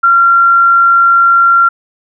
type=tone; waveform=sine; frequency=1375 Hz; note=F6; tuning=27 cents flat; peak=-4 dBFS; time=0.03-1.69 s; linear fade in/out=10 ms; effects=none